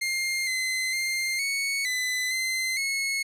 sawtooth tone with pitch steps, 2116 / 2052 / 2105 / 2218 / 2009 / 2064 / 2185 Hz, C7 / C7 / C7 / C#7 / B6 / C7 / C#7, +19 / -34 / +10 / 0 / +29 / -24 / -26 cents, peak -22 dBFS, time 0.01-3.23 s, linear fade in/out 10 ms, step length 460 ms, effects low-pass 12000 Hz 12 dB/octave

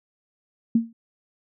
sine tone with exponential decay, 229.2 Hz, A#3, 29 cents flat, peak -12 dBFS, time 0.75-0.93 s, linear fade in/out 5 ms, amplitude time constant 37 ms, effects none

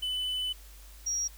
triangle / sine tone pair in turn, 3004 / 5671 Hz, F#7 / F8, +26 / +26 cents, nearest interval major seventh, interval 1100 cents, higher second, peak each -28 dBFS, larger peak neither, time 0.02-0.53 / 1.06-1.28 s, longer first, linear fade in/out 10 ms, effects added 50 Hz sine -48 dBFS peak until 1.37 s + white hiss -55 dBFS RMS until 1.37 s

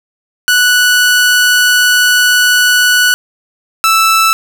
sawtooth tone pair in turn, 1478 / 1320 Hz, F#6 / E6, -2 / +2 cents, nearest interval major second, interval 196 cents, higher first, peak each -3 dBFS, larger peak neither, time 0.48-3.14 / 3.84-4.33 s, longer first, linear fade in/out 0 ms, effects none

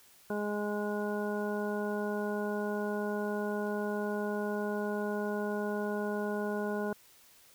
harmonic tone, 207.7 Hz, G#3, in tune, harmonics 1 / 2 / 3 / 4 / 5 / 7, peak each -35 / -35 / -39 / -43 / -45 / -42 dBFS, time 0.3-6.93 s, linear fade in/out 2 ms, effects white hiss -60 dBFS RMS until 7.54 s

